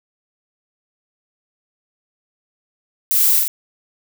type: noise with echo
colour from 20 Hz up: violet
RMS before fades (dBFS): -17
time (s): 3.11-3.39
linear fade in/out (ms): 0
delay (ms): 45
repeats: 2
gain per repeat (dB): -2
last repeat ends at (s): 3.48
effects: none